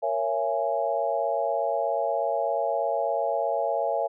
sine chord, A# half-diminished seventh, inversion none, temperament equal with one note detuned, 466.2 / 554.4 / 671.2 / 830.6 Hz, A#4 / C#5 / E5 / G#5, 0 / 0 / +31 / 0 cents, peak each -32 / -28 / -27 / -30 dBFS, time 0.02-4.08 s, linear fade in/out 20 ms, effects none

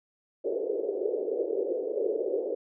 pink band-pass noise, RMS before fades -30 dBFS, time 0.44-2.55 s, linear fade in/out 10 ms, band 380 to 510 Hz, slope 48 dB/octave, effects none

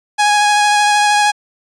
sawtooth tone with vibrato, 830.6 Hz, G#5, in tune, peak -6 dBFS, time 0.18-1.32 s, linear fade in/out 20 ms, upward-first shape sine, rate 13 Hz, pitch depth 13 cents each way, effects resampled to 22050 Hz

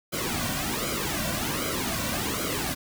pink noise with flanger, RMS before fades -29 dBFS, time 0.12-2.75 s, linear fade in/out 20 ms, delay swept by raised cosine 1.1 to 2.4 ms, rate 1.3 Hz, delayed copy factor -0.75, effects none

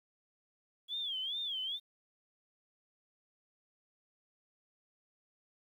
sine tone with vibrato, 3320 Hz, G#7, 1 cent flat, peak -35 dBFS, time 0.88-1.8 s, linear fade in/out 50 ms, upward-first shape sine, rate 2.4 Hz, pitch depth 160 cents each way, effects 11-bit

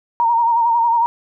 sine tone with vibrato, 932.3 Hz, A#5, in tune, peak -12 dBFS, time 0.2-1.06 s, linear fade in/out 0 ms, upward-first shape sine, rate 11 Hz, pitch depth 45 cents each way, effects none

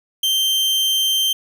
40% pulse tone, 3140 Hz, G7, 2 cents sharp, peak -15 dBFS, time 0.23-1.33 s, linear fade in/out 5 ms, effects none

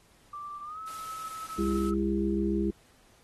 sine tone with pitch glide, 1174.7 to 1295.9 Hz, D6 to E6, 0 to -30 cents, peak -37 dBFS, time 0.33-1.94 s, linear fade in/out 5 ms, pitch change +170 cents, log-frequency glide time 0.63-0.8 s
white noise, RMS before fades -47 dBFS, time 0.87-1.9 s, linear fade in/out 5 ms
harmonic tone, 67 Hz, C2, 42 cents sharp, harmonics 1 / 3 / 5 / 6, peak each -34 / -29 / -29 / -34 dBFS, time 1.58-2.71 s, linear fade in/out 10 ms
effects pink hiss -62 dBFS RMS until 3.23 s + AAC 32 kbps

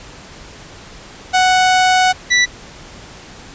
sawtooth tone pair in turn, 741 / 1966.3 Hz, F#5 / B6, +2 / -8 cents, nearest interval octave + perfect fourth, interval 1690 cents, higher second, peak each -6 dBFS, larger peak neither, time 1.33-2.13 / 2.3-2.46 s, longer first, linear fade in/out 20 ms, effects pink hiss -37 dBFS RMS until 3.54 s + resampled to 16000 Hz

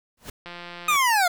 pink noise with exponential growth, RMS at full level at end -32 dBFS, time 0.17-0.3 s, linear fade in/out 5 ms, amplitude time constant 28 ms
click train, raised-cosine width 0.3 ms, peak -22 dBFS, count 88, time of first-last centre 0.46-0.96 s, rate 174 Hz
25% pulse linear sweep, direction down, 1250 to 682 Hz, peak -14 dBFS, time 0.88-1.28 s, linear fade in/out 5 ms
effects none

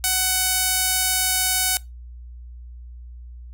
sawtooth tone with band-pass filter, 747 Hz, F#5, 16 cents sharp, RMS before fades -21 dBFS, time 0.04-1.77 s, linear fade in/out 0 ms, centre 11000 Hz, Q 0.77, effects noise-tail reverb RT60 0.2 s tail -21 dB re dry + added 60 Hz sine -36 dBFS peak until 3.53 s

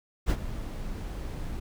brown noise with ADSR envelope, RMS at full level -21 dBFS, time 0.26-1.6 s, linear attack 40 ms, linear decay 59 ms, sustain -14 dB, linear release 10 ms, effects none

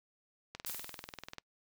click train, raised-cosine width 0.2 ms, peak -25 dBFS, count 18, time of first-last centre 0.55-1.383 s, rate 20.4 Hz
blue noise with exponential decay, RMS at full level -38 dBFS, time 0.66-1.35 s, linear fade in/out 5 ms, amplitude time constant 150 ms
effects noise-tail reverb RT60 0.1 s tail -26 dB re dry

